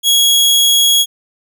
sawtooth tone, 3322 Hz, G#7, in tune, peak -5 dBFS, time 0.03-1.06 s, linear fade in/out 50 ms, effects none

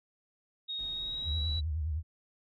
sine tone with pitch glide, 3743 to 3920 Hz, A#7 to B7, +6 to -14 cents, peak -34 dBFS, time 0.68-1.61 s, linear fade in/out 20 ms, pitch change +80 cents, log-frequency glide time 0.92-1.49 s
brown noise, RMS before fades -49 dBFS, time 0.79-1.59 s, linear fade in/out 0 ms
sine tone with vibrato, 77.78 Hz, D#2, in tune, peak -30 dBFS, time 1.24-2.03 s, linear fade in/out 50 ms, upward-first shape triangle, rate 9.7 Hz, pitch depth 150 cents each way
effects none

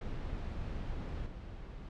brown noise with level steps, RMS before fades -39 / -45 dBFS, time 0.01-1.89 s, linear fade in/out 5 ms, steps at 1.26 s, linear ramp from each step 5 ms, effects low-pass 4000 Hz 12 dB/octave

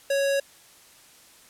square tone, 554.4 Hz, C#5, in tune, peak -22 dBFS, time 0.1-0.4 s, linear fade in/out 5 ms, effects white hiss -53 dBFS RMS until 1.49 s + low-pass 12000 Hz 12 dB/octave

